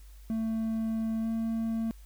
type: tone with pitch glide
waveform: triangle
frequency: 222.9 to 225.5 Hz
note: A3 to A3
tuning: +23 to +43 cents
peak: -26 dBFS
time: 0.3-1.91 s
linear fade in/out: 0 ms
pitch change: +20 cents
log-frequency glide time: 1.21-1.26 s
effects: added 50 Hz sine -47 dBFS peak until 2.05 s + white hiss -62 dBFS RMS until 2.05 s